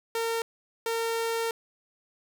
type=tone pair in turn; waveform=sawtooth; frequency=457.3 / 457.3 Hz; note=A#4 / A#4; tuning=-33 / -33 cents; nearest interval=unison; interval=0 cents; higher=neither; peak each=-23 dBFS; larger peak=neither; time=0.15-0.42 / 0.86-1.51 s; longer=second; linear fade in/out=2 ms; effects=none